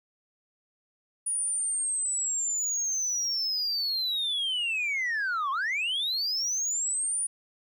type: linear two-way sweep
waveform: sine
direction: down then up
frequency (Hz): 9690 to 1046.5 to 9690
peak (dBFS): -24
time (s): 1.26-7.27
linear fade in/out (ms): 10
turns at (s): 5.51
effects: tanh soft clip ceiling -25 dBFS + 11-bit